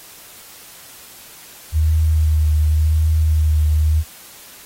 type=tone with vibrato; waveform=sine; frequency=77.78 Hz; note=D#2; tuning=in tune; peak=-12 dBFS; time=1.72-4.04 s; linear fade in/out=50 ms; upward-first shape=triangle; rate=0.9 Hz; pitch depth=31 cents each way; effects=white hiss -41 dBFS RMS until 4.65 s + AAC 48 kbps